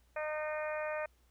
harmonic tone, 305.9 Hz, D#4, 29 cents flat, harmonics 2 / 3 / 4 / 5 / 6 / 7 / 8, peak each -36 / -45 / -45 / -46 / -45 / -51 / -47 dBFS, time 0.16-1.06 s, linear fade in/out 5 ms, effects added 60 Hz sine -66 dBFS peak until 1.3 s + pink hiss -73 dBFS RMS until 1.3 s

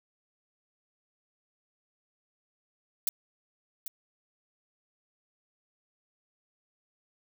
violet noise with echo, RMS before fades -27 dBFS, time 3.07-3.09 s, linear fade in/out 2 ms, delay 790 ms, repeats 1, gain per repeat -10 dB, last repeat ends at 3.88 s, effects none

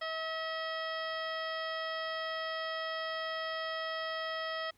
harmonic tone, 643 Hz, E5, 43 cents flat, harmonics 1 / 2 / 3 / 4 / 5 / 6 / 7 / 8, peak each -39 / -40 / -40 / -53 / -44 / -55 / -53 / -48 dBFS, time 0.01-4.71 s, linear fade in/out 10 ms, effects pink hiss -70 dBFS RMS until 4.77 s

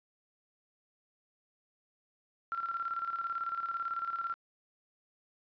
sine tone with tremolo, 1363 Hz, F6, 43 cents flat, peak -31 dBFS, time 2.52-4.34 s, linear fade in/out 0 ms, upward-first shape square, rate 18 Hz, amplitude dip 60%, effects resampled to 11025 Hz + 11-bit

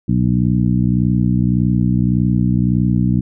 harmonic tone with a mistuned harmonic, 61.74 Hz, B1, in tune, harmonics 1 / 2 / 3 / 4 / 5, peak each -24 / -16 / -16 / -20 / -24 dBFS, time 0.08-3.21 s, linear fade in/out 10 ms, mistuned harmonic 1, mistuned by +140 cents, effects none

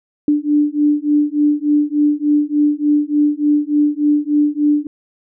sine beating tone pair, 293.7 / 297.1 Hz, D4 / D4, 0 / +20 cents, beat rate 3.4 Hz, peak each -15 dBFS, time 0.28-4.87 s, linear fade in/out 2 ms, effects none

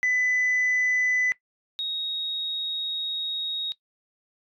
sine tone pair in turn, 2000 / 3764 Hz, B6 / A#7, +21 / +16 cents, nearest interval major seventh, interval 1095 cents, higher second, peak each -19 / -26 dBFS, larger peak first, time 0.03-1.32 / 1.79-3.72 s, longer second, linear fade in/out 0 ms, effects noise-tail reverb RT60 0.1 s tail -19 dB re dry + tanh soft clip ceiling -18 dBFS

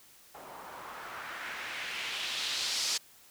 blue noise with low-pass filter sweep, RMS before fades -37 dBFS, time 0.34-2.98 s, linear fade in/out 10 ms, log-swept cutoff 720 to 5600 Hz, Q 1.8, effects white hiss -58 dBFS RMS until 3.3 s

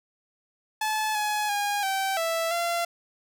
sawtooth tone with pitch steps, 863 / 843 / 817 / 774 / 660 / 685 Hz, A5 / G#5 / G#5 / G5 / E5 / F5, -34 / +26 / -29 / -22 / +2 / -34 cents, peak -21 dBFS, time 0.81-2.85 s, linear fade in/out 5 ms, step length 340 ms, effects none

